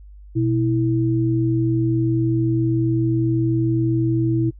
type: tone pair together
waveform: sine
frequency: 122.4 / 326.8 Hz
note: B2 / E4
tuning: -15 / -15 cents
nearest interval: octave + perfect fourth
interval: 1700 cents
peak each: -19 dBFS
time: 0.35-4.51 s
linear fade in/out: 20 ms
effects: noise-tail reverb RT60 0.1 s tail -24 dB re dry + added 50 Hz sine -39 dBFS peak until 4.59 s